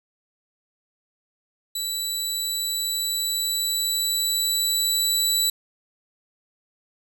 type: tone with level ramp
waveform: 20% pulse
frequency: 3951 Hz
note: B7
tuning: in tune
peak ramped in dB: -20 to -13 dBFS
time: 1.75-5.5 s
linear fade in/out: 5 ms
effects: none